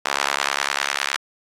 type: tone with high-pass filter sweep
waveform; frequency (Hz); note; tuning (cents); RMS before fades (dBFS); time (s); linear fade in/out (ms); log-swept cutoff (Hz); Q
sawtooth; 69.9; C#2; +15; -24; 0.05-1.17; 5; 970 to 1600; 1
effects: low-pass 8000 Hz 12 dB/octave + AAC 48 kbps